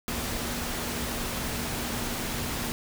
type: tone in noise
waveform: sine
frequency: 238.6 Hz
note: A#3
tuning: 41 cents sharp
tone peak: -39 dBFS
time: 0.08-2.72 s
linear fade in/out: 0 ms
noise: pink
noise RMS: -32 dBFS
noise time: 0.08-2.72 s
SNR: -10 dB
effects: none